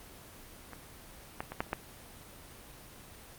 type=clicks; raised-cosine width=0.5 ms; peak=-28 / -20 / -24 / -15 / -16 dBFS; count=5; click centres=0.733 / 1.405 / 1.52 / 1.605 / 1.731 s; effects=pink hiss -51 dBFS RMS until 3.38 s + Opus 24 kbps